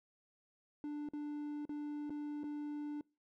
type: tone with dropouts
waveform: triangle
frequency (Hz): 295.1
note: D4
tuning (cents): +8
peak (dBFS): -37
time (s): 0.84-3.01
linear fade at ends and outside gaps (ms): 1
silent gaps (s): 1.088-1.135 / 1.653-1.693 / 2.096-2.104 / 2.434-2.44
effects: noise-tail reverb RT60 0.3 s tail -25 dB re dry